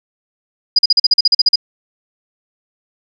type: tone bursts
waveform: sine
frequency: 4900 Hz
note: D#8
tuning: 27 cents flat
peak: -6 dBFS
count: 12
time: 0.76-1.558 s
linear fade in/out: 5 ms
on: 28 ms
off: 42 ms
effects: none